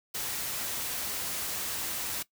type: noise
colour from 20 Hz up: white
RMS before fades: -34 dBFS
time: 0.14-2.23 s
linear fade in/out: 10 ms
effects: noise-tail reverb RT60 0.1 s tail -18 dB re dry